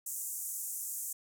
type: band-pass noise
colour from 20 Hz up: pink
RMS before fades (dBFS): -39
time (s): 0.06-1.13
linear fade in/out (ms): 5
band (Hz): 6800 to 16000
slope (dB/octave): 48
effects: none